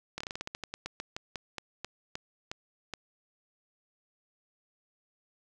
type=slowing click train; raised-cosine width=0.2 ms; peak=-19 dBFS; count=20; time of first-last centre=0.18-2.937 s; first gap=25 ms; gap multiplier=1.17; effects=none